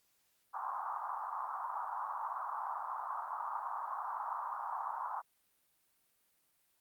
pink band-pass noise, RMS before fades -40 dBFS, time 0.53-5.22 s, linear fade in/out 20 ms, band 830 to 1200 Hz, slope 48 dB/octave, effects white hiss -75 dBFS RMS until 6.8 s + Opus 48 kbps

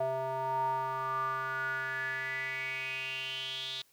square tone with band-pass filter sweep, 131.9 Hz, C3, 14 cents sharp, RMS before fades -35 dBFS, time 0-3.82 s, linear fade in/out 5 ms, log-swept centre 700 to 3700 Hz, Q 7.9, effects white hiss -67 dBFS RMS until 3.92 s

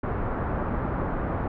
pink low-pass noise, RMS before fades -28 dBFS, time 0.03-1.48 s, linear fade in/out 5 ms, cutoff 1400 Hz, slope 24 dB/octave, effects none

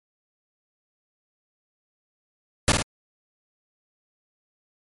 pink noise with echo, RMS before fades -17 dBFS, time 2.68-2.72 s, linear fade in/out 0 ms, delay 51 ms, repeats 2, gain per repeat -4 dB, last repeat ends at 2.822 s, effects MP3 48 kbps

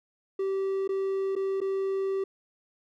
triangle tone with dropouts, 387.4 Hz, G4, 20 cents flat, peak -24 dBFS, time 0.39-2.24 s, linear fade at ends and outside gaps 5 ms, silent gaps 0.877-0.89 / 1.354-1.362 / 1.605-1.614 s, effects none

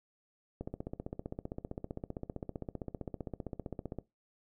click train, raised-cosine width 2 ms, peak -25 dBFS, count 53, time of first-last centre 0.61-3.987 s, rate 15.4 Hz, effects noise-tail reverb RT60 0.2 s tail -19 dB re dry

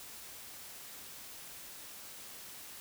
silence, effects white hiss -49 dBFS RMS until 2.8 s

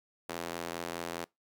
sawtooth tone with high-pass filter, 84.8 Hz, E2, 50 cents sharp, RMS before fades -39 dBFS, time 0.29-1.25 s, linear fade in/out 5 ms, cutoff 390 Hz, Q 0.78, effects noise-tail reverb RT60 0.2 s tail -25 dB re dry

